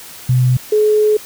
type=tone pair in turn; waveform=sine; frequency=126.5 / 425.5 Hz; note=B2 / G#4; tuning=+42 / +42 cents; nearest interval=octave + major sixth; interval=2100 cents; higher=second; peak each=-9 dBFS; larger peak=neither; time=0.29-0.57 / 0.72-1.17 s; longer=second; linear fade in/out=5 ms; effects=white hiss -35 dBFS RMS until 1.25 s